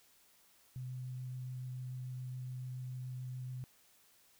sine tone with vibrato, 127.3 Hz, C3, 47 cents flat, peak -40 dBFS, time 0.76-3.64 s, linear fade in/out 0 ms, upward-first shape triangle, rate 7 Hz, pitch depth 9 cents each way, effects white hiss -67 dBFS RMS until 4.39 s

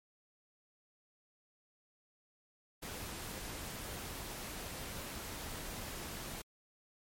pink noise, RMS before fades -44 dBFS, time 2.82-6.42 s, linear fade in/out 10 ms, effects MP3 64 kbps

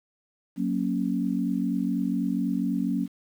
sine chord, F# major, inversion none, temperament equal, 185 / 233.1 / 277.2 Hz, F#3 / A#3 / C#4, 0 / 0 / 0 cents, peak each -28 dBFS, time 0.56-3.08 s, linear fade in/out 50 ms, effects 9-bit

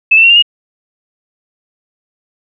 sine tone with pitch steps, 2612 / 2673 / 2736 / 2799 / 2865 Hz, E7 / E7 / F7 / F7 / F7, -17 / +23 / -36 / +3 / +44 cents, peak -3 dBFS, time 0.11-0.425 s, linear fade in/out 10 ms, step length 63 ms, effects none

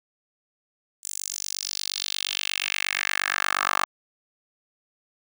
10% pulse tone with high-pass filter sweep, 48.49 Hz, G1, 18 cents flat, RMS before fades -28 dBFS, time 1.03-3.85 s, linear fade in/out 10 ms, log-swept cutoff 7900 to 1100 Hz, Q 2.7, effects none

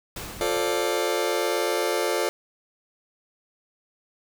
pink noise with exponential decay, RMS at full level -33 dBFS, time 0.16-1.5 s, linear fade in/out 5 ms, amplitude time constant 290 ms
sawtooth chord, D minor seventh, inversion first, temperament just, 352.4 / 440.5 / 528.6 / 587.3 Hz, F4 / A4 / C5 / D5, +16 / +2 / +18 / 0 cents, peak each -24 / -23 / -25 / -25 dBFS, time 0.41-2.29 s, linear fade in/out 0 ms
effects none

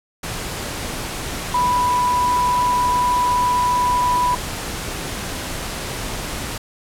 sine tone in noise, 987 Hz, B5, 1 cent flat, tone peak -15 dBFS, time 1.54-4.35 s, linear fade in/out 5 ms, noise pink, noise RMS -27 dBFS, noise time 0.23-6.58 s, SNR +9 dB, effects low-pass 12000 Hz 12 dB/octave

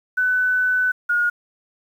sine tone pair in turn, 1500 / 1435.2 Hz, F#6 / F6, +23 / +47 cents, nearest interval minor second, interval 76 cents, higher first, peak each -16 dBFS, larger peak neither, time 0.17-0.92 / 1.09-1.3 s, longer first, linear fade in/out 10 ms, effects 8-bit

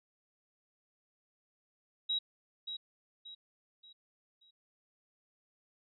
sine tone with echo, 3844 Hz, B7, 48 cents flat, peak -30 dBFS, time 2.09-2.19 s, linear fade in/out 10 ms, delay 580 ms, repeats 4, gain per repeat -8 dB, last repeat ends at 4.51 s, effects none

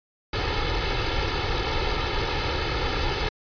pink noise with comb filter, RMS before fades -25 dBFS, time 0.33-3.29 s, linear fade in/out 5 ms, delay 2.3 ms, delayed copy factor +0.75, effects resampled to 11025 Hz

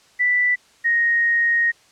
sine tone pair in turn, 1976 / 1868.9 Hz, B6 / A#6, 0 / +4 cents, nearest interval minor second, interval 96 cents, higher first, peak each -15 / -15 dBFS, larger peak neither, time 0.19-0.56 / 0.84-1.72 s, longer second, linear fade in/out 20 ms, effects white hiss -54 dBFS RMS until 1.91 s + low-pass 7000 Hz 12 dB/octave

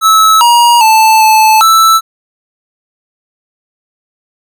square tone with pitch steps, 1301 / 950 / 880 / 872 / 1320 Hz, E6 / A#5 / A5 / A5 / E6, -23 / +33 / 0 / -16 / +2 cents, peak -4 dBFS, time 0.01-2.01 s, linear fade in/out 50 ms, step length 400 ms, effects none

